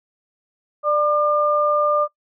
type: tone pair together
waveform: sine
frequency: 592.9 / 1200 Hz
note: D5 / D6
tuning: +16 / +37 cents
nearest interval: octave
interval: 1221 cents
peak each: -18 dBFS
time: 0.83-2.08 s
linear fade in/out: 50 ms
effects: noise-tail reverb RT60 0.1 s tail -22 dB re dry